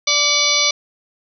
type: harmonic tone with a mistuned harmonic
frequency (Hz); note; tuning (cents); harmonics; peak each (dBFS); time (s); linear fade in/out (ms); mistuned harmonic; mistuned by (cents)
587.3; D5; 0; 1 / 2 / 4 / 5 / 6 / 7 / 8 / 9 / 10; -27 / -26 / -20 / -29 / -20 / -21 / -21 / -29 / -20; 0.07-0.71; 5; 4; -58
effects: none